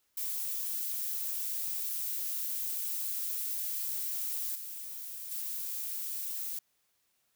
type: noise with level steps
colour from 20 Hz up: violet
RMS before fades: -35 / -42 / -37 dBFS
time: 0.17-6.59 s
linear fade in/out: 5 ms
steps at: 4.55 / 5.31 s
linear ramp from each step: 5 ms
effects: white hiss -75 dBFS RMS until 7.35 s